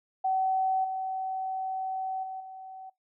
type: tone with level steps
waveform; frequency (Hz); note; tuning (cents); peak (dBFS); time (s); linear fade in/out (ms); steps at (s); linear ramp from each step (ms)
sine; 759; F#5; +44; -24 / -30 / -35 / -41; 0.24-2.9; 10; 0.84 / 2.23 / 2.4; 5
effects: noise-tail reverb RT60 0.2 s tail -23 dB re dry